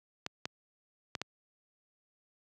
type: clicks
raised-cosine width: 0.2 ms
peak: -17 dBFS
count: 4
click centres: 0.264 / 0.455 / 1.152 / 1.216 s
effects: high-pass 100 Hz 12 dB/octave